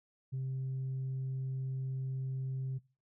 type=tone; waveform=sine; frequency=131.9 Hz; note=C3; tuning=14 cents sharp; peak=-32 dBFS; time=0.32-2.79 s; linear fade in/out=20 ms; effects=noise-tail reverb RT60 0.3 s tail -20 dB re dry + tanh soft clip ceiling -32 dBFS